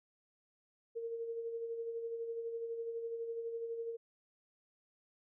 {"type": "tone with tremolo", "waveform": "sine", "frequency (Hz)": 461, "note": "A#4", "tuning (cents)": -19, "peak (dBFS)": -36, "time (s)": [0.95, 3.97], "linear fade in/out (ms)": 20, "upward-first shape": "sine", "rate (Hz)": 12, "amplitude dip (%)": 45, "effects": []}